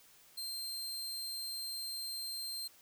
sawtooth tone, 4165 Hz, C8, 9 cents flat, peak -36 dBFS, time 0.37-2.68 s, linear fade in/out 10 ms, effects white hiss -62 dBFS RMS until 2.81 s

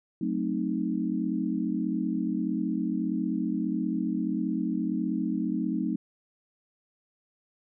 sine chord, F# diminished seventh, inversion none, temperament equal, 185 / 220 / 261.6 / 311.1 Hz, F#3 / A3 / C4 / Eb4, 0 / 0 / 0 / 0 cents, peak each -32 / -31 / -32 / -31 dBFS, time 0.21-5.96 s, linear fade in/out 5 ms, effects none

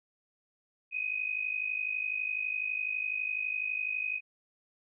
sine tone pair together, 2489 / 2541 Hz, D#7 / D#7, 0 / +36 cents, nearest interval unison, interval 36 cents, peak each -33 / -34 dBFS, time 0.91-4.21 s, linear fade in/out 50 ms, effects none

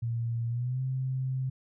sine tone with pitch glide, 116.54 to 130.81 Hz, A#2 to C3, 0 to 0 cents, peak -28 dBFS, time 0.02-1.5 s, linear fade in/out 10 ms, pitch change +200 cents, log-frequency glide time 0.48-0.81 s, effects none

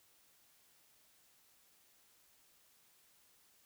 silence, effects white hiss -69 dBFS RMS until 3.65 s

